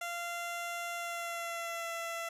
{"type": "tone with pitch glide", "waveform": "15% pulse", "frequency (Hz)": [690, 671.5], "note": ["F5", "E5"], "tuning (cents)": [-21, 32], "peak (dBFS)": -30, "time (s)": [0.01, 2.29], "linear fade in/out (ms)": 5, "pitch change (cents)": -47, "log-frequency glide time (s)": [0.96, 1.9], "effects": ["resampled to 32000 Hz"]}